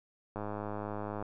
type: click train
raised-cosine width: 1 ms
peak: -24 dBFS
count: 91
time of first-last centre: 0.36-1.225 s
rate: 104 Hz
effects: none